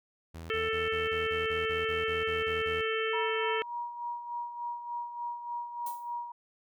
sawtooth tone bursts, 82.2 Hz, E2, 4 cents flat, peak -37 dBFS, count 13, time 0.34-2.816 s, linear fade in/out 10 ms, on 160 ms, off 33 ms
harmonic tone, 443 Hz, A4, 12 cents sharp, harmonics 1 / 3 / 4 / 5 / 6 / 7, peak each -31 / -36 / -37 / -38 / -39 / -39 dBFS, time 0.5-3.62 s, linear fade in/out 0 ms
sine tone with tremolo, 954 Hz, A#5, 40 cents sharp, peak -32 dBFS, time 3.13-6.32 s, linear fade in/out 5 ms, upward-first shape sine, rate 3.4 Hz, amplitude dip 60%
violet noise with exponential decay, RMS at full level -40 dBFS, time 5.86-6.14 s, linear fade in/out 5 ms, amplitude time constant 59 ms
effects none

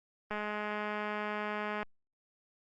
click train, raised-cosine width 0.5 ms, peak -22 dBFS, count 320, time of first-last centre 0.31-1.829 s, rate 210 Hz, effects Opus 32 kbps

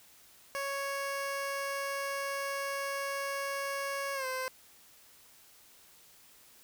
15% pulse tone with pitch glide, 554.4 to 517.3 Hz, C#5 to C5, 0 to -20 cents, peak -27 dBFS, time 0.55-4.48 s, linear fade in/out 0 ms, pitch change -120 cents, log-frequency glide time 4.14-4.26 s, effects white hiss -59 dBFS RMS until 6.63 s

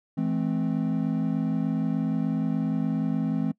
triangle chord, A minor, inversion second, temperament equal with one note detuned, 164.81 / 214.9 / 261.6 Hz, E3 / A3 / C4, 0 / -41 / 0 cents, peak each -26 dBFS, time 0.17-3.52 s, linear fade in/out 10 ms, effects noise-tail reverb RT60 0.1 s tail -23 dB re dry

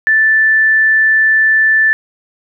sine tone, 1760 Hz, A6, in tune, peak -7 dBFS, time 0.07-1.93 s, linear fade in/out 0 ms, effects none

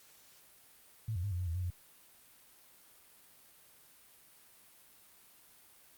sine tone with pitch steps, 110.5 / 87.4 / 101.4 / 88.2 / 90.7 / 82.2 / 91.3 / 88.5 Hz, A2 / F2 / G#2 / F2 / F#2 / E2 / F#2 / F2, +8 / +2 / -41 / +18 / -34 / -4 / -23 / +23 cents, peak -33 dBFS, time 1.08-1.704 s, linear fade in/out 5 ms, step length 78 ms, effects white hiss -61 dBFS RMS until 5.97 s + Opus 48 kbps

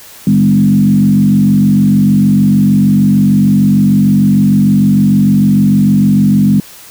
sine tone with frequency modulation, 202.3 Hz, G#3, 45 cents flat, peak -5 dBFS, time 0.27-6.6 s, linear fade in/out 2 ms, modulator 46.6 Hz, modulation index 1.1, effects white hiss -35 dBFS RMS until 6.9 s

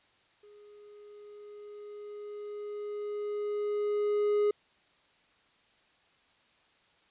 triangle tone with level ramp, 415.3 Hz, G#4, in tune, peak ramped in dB -51 to -21 dBFS, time 0.43-4.51 s, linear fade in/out 5 ms, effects white hiss -66 dBFS RMS until 7.1 s + resampled to 8000 Hz

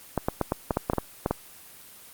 clicks, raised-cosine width 1 ms, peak -9 dBFS, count 11, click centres 0.177 / 0.285 / 0.413 / 0.521 / 0.708 / 0.771 / 0.899 / 0.934 / 0.983 / 1.261 / 1.31 s, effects white hiss -48 dBFS RMS until 2.13 s + Opus 24 kbps

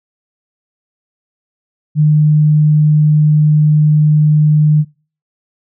sine tone, 151.7 Hz, D#3, 44 cents flat, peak -6 dBFS, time 1.95-4.85 s, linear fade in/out 50 ms, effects noise-tail reverb RT60 0.4 s tail -25 dB re dry

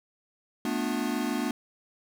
square chord, B half-diminished seventh, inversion third, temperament equal with one note detuned, 220 / 246.9 / 293.7 / 357.4 Hz, A3 / B3 / D4 / F4, 0 / 0 / 0 / +40 cents, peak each -34 / -32 / -33 / -37 dBFS, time 0.65-1.51 s, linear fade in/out 2 ms, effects none

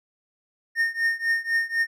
triangle tone with tremolo, 1832 Hz, A#6, 31 cents flat, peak -16 dBFS, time 0.75-1.87 s, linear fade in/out 50 ms, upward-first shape triangle, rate 4 Hz, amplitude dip 95%, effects none

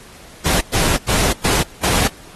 pink noise bursts at uneven times, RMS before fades -17 dBFS, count 5, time 0.45-0.61 / 0.73-0.97 / 1.08-1.33 / 1.44-1.63 / 1.83-2.08 s, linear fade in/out 10 ms, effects pink hiss -42 dBFS RMS until 2.35 s + AAC 32 kbps

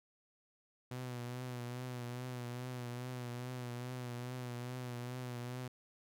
sawtooth tone with vibrato, 123.8 Hz, B2, 5 cents sharp, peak -37 dBFS, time 0.91-5.68 s, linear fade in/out 5 ms, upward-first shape triangle, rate 2.4 Hz, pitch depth 52 cents each way, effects none

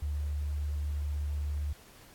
sine tone, 73.42 Hz, D2, in tune, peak -30 dBFS, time 0.02-1.73 s, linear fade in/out 5 ms, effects pink hiss -56 dBFS RMS until 2.14 s + AAC 64 kbps

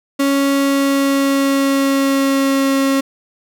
35% pulse tone with pitch glide, 277.3 to 272.1 Hz, C#4 to C#4, +1 to -32 cents, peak -11 dBFS, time 0.19-3.01 s, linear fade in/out 10 ms, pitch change -33 cents, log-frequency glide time 0.51-2.74 s, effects none

